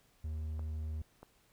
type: tone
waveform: triangle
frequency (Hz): 77.78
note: D#2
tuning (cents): 0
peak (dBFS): -34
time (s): 0.24-1.02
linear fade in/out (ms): 5
type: clicks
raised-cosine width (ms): 1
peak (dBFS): -36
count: 2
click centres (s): 0.594 / 1.23
effects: pink hiss -69 dBFS RMS until 1.52 s